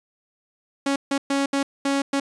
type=tone bursts at uneven times; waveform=sawtooth; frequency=277.2 Hz; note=C#4; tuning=in tune; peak=-16 dBFS; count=6; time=0.86-0.96 / 1.11-1.18 / 1.3-1.46 / 1.53-1.63 / 1.85-2.02 / 2.13-2.2 s; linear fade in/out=5 ms; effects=resampled to 22050 Hz